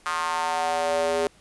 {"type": "tone with high-pass filter sweep", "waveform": "square", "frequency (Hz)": 82.41, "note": "E2", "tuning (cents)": 0, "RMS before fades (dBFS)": -25, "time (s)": [0.06, 1.27], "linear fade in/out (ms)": 0, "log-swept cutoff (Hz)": [1200, 450], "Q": 4.1, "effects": ["pink hiss -56 dBFS RMS until 1.4 s", "resampled to 24000 Hz"]}